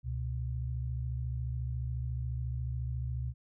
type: tone pair together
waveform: sine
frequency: 68.96 / 123.1 Hz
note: C#2 / B2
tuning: -8 / -5 cents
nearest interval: minor seventh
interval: 1003 cents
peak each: -35 / -35 dBFS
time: 0.03-3.34 s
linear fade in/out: 50 ms
effects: none